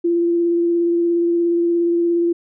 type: tone with vibrato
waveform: sine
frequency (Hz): 342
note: F4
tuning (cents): -36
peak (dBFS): -14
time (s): 0.04-2.33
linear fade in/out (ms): 10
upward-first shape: sine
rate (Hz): 17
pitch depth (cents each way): 13
effects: none